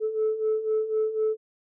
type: beating tone pair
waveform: sine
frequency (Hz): 432.6 / 436.6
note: A4 / A4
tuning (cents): -29 / -13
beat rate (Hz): 4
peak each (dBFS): -28 / -23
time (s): 0-1.37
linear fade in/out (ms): 50
effects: tanh soft clip ceiling -18 dBFS